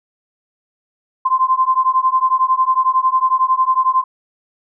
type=beating tone pair; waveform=sine; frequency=1035 / 1046 Hz; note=C6 / C6; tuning=-19 / -1 cents; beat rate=11 Hz; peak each=-15 dBFS; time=1.25-4.04 s; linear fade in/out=10 ms; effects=none